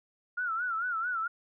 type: tone with vibrato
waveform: sine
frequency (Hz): 1396.9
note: F6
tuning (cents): 0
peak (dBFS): -29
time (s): 0.37-1.28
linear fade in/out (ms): 10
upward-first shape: sine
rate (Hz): 4.5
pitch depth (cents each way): 120
effects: none